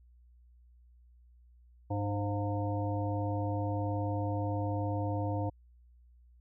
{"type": "harmonic tone with a mistuned harmonic", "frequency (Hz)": 101.2, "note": "G#2", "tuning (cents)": -44, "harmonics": [1, 3, 5, 7, 9], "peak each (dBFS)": [-32, -37, -39, -40, -42], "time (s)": [1.9, 5.5], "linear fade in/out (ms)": 10, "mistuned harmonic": 5, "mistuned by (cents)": 57, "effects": ["added 60 Hz sine -57 dBFS peak until 6.4 s"]}